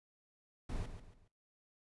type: noise with echo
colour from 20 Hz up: brown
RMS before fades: -39 dBFS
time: 0.69-0.86 s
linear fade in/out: 5 ms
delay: 140 ms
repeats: 3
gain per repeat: -9 dB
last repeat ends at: 1.28 s
effects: noise-tail reverb RT60 0.3 s tail -22 dB re dry + resampled to 24000 Hz